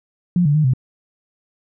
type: tone with pitch steps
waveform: sine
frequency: 176.5 / 145.6 / 153.4 / 128.8 Hz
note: F3 / D3 / D#3 / C3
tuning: +19 / -15 / -24 / -27 cents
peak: -12 dBFS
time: 0.36-0.736 s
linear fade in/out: 2 ms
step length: 94 ms
effects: none